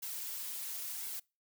blue noise with flanger, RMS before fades -41 dBFS, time 0.02-1.2 s, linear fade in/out 10 ms, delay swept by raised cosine 1.6 to 6.5 ms, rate 0.96 Hz, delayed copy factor -0.55, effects noise-tail reverb RT60 0.3 s tail -26 dB re dry

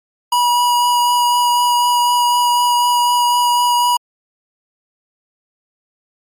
square tone with vibrato, 969 Hz, B5, 33 cents flat, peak -12 dBFS, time 0.32-3.97 s, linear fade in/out 5 ms, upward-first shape triangle, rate 4 Hz, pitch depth 10 cents each way, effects MP3 64 kbps

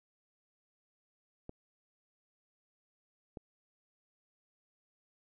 clicks, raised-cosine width 2 ms, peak -30 dBFS, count 2, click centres 1.494 / 3.372 s, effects none

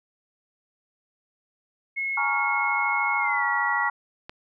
sine tone with pitch glide, 2174 to 1936.8 Hz, C#7 to B6, -34 to -34 cents, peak -25 dBFS, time 1.96-3.9 s, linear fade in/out 20 ms, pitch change -200 cents, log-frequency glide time 3.19-3.44 s
sine chord, Bb minor seventh, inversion third, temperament just, 839.1 / 932.3 / 1118.8 / 1398.5 Hz, Ab5 / Bb5 / Db6 / F6, +18 / 0 / +16 / +2 cents, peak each -29 dBFS, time 2.17-3.9 s, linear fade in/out 5 ms
click, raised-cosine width 0.3 ms, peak -22 dBFS, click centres 4.295 s
effects none

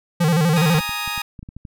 square tone with vibrato, 162.6 Hz, E3, 23 cents flat, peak -15 dBFS, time 0.2-0.8 s, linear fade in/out 10 ms, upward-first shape square, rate 12 Hz, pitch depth 110 cents each way
15% pulse chord, Ab suspended second, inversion none, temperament just, 830.6 / 934.4 / 1245.9 Hz, Ab5 / Bb5 / Eb6, 0 / +4 / +2 cents, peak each -24 / -24 / -21 dBFS, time 0.56-1.22 s, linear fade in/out 5 ms
clicks, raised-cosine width 5 ms, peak -23 dBFS, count 10, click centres 0.751 / 0.806 / 0.893 / 1.077 / 1.178 / 1.392 / 1.429 / 1.489 / 1.566 / 1.652 s
effects none

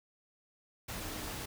sine tone in noise, 311.1 Hz, D#4, in tune, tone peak -49 dBFS, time 1-1.27 s, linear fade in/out 10 ms, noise pink, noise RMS -41 dBFS, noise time 0.88-1.46 s, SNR -11 dB, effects none

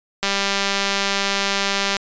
click train, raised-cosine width 0.2 ms, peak -3 dBFS, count 345, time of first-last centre 0.23-1.967 s, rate 198 Hz, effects resampled to 16000 Hz

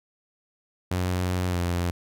sawtooth tone with pitch glide, 90.8 to 87.45 Hz, F#2 to F2, -32 to +3 cents, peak -20 dBFS, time 0.91-1.91 s, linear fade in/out 5 ms, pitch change -65 cents, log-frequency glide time 1.46-1.6 s, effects none

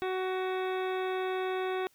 harmonic tone, 373.4 Hz, F#4, 16 cents sharp, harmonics 1 / 2 / 3 / 4 / 5 / 6 / 7 / 9 / 10, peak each -31 / -37 / -41 / -43 / -45 / -47 / -48 / -50 / -51 dBFS, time 0.02-1.87 s, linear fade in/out 0 ms, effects white hiss -66 dBFS RMS until 1.94 s

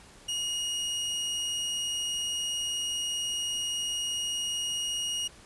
sawtooth tone, 2875 Hz, F7, 50 cents sharp, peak -26 dBFS, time 0.28-5.28 s, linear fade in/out 10 ms, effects pink hiss -53 dBFS RMS until 5.45 s + resampled to 24000 Hz

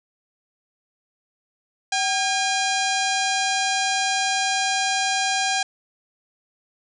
harmonic tone with a mistuned harmonic, 810 Hz, G#5, 43 cents flat, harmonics 1 / 2 / 3 / 4 / 5 / 6 / 7 / 8 / 9 / 10, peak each -24 / -27 / -29 / -30 / -31 / -32 / -32 / -33 / -34 / -34 dBFS, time 1.92-5.63 s, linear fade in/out 5 ms, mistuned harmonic 1, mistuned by -91 cents, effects none

